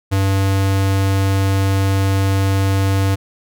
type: tone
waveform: square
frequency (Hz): 97.2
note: G2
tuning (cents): -14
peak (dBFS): -14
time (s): 0.11-3.16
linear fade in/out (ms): 20
effects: none